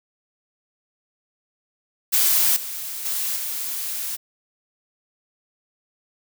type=noise with level steps; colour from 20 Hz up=blue; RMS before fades=-18 / -31 / -25 / -28 dBFS; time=2.12-4.17 s; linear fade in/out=20 ms; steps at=2.56 / 3.05 / 3.36 s; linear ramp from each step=5 ms; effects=none